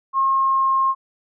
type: tone with pitch glide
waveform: sine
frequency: 1076 to 1069.2 Hz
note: C6 to C6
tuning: +48 to +37 cents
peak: -15 dBFS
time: 0.13-0.95 s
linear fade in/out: 50 ms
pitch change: -11 cents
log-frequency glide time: 0.29-0.73 s
effects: none